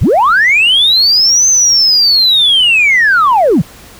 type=linear two-way sweep; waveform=sine; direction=up then down; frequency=46.25 to 6272 to 118.9 Hz; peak=-4 dBFS; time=0.01-3.62 s; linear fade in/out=10 ms; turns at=1.48 s; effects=tanh soft clip ceiling -2 dBFS + pink hiss -36 dBFS RMS until 3.99 s

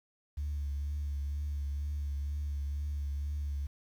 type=tone with vibrato; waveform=sine; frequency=72 Hz; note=D2; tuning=34 cents flat; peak=-31 dBFS; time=0.37-3.67 s; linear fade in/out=10 ms; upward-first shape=triangle; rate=2.1 Hz; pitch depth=42 cents each way; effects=tanh soft clip ceiling -29 dBFS + 10-bit

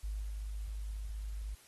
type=tone with level steps; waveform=sine; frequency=51.91 Hz; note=G#1; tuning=in tune; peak=-35 / -37 dBFS; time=0.03-1.55 s; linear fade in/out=10 ms; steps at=0.21 s; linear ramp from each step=10 ms; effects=white hiss -61 dBFS RMS until 1.67 s + AAC 32 kbps

